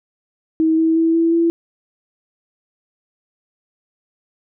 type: tone with pitch steps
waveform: sine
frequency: 319.9 / 323.6 / 327.4 / 331.2 / 335 Hz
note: D#4 / E4 / E4 / E4 / E4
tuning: +48 / -32 / -12 / +8 / +28 cents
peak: -12 dBFS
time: 0.6-1.5 s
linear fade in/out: 0 ms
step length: 180 ms
effects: none